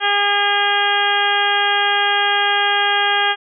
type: harmonic tone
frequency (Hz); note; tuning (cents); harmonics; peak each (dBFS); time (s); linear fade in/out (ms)
406.4; G#4; -38; 1 / 2 / 3 / 4 / 5 / 6 / 7 / 8; -27 / -19 / -24 / -19 / -25 / -27 / -25 / -21; 0-3.36; 50
effects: none